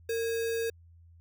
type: tone with sample-and-hold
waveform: sine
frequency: 457.6 Hz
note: A#4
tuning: 32 cents flat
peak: -28 dBFS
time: 0.09-0.7 s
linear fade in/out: 5 ms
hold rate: 2100 Hz
effects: added 84 Hz sine -53 dBFS peak until 1.2 s